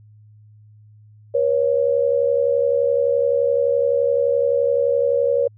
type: tone pair together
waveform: sine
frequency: 482.7 / 554.4 Hz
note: B4 / C#5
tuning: -40 / 0 cents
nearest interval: major second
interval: 240 cents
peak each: -18 dBFS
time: 1.34-5.48 s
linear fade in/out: 10 ms
effects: added 106 Hz sine -45 dBFS peak until 5.57 s